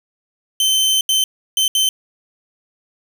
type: tone bursts at uneven times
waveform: sawtooth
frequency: 3084 Hz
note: G7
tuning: 29 cents flat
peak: -10 dBFS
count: 4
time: 0.6-1.01 / 1.09-1.24 / 1.57-1.68 / 1.75-1.89 s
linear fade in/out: 2 ms
effects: none